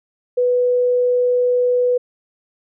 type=tone; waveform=sine; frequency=493.9 Hz; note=B4; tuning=in tune; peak=-13 dBFS; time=0.37-1.98 s; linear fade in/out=10 ms; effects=none